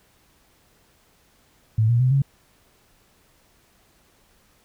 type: tone with pitch steps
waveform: sine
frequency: 110 / 118.58 / 127.83 / 137.79 Hz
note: A2 / A#2 / C3 / C#3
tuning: 0 / +30 / -40 / -10 cents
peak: -15 dBFS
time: 1.78-2.22 s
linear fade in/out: 5 ms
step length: 110 ms
effects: pink hiss -60 dBFS RMS until 4.64 s